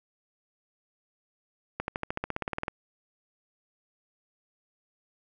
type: accelerating click train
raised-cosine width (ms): 0.5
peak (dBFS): -15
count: 15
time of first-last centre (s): 1.8-2.682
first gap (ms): 81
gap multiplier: 0.96
effects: none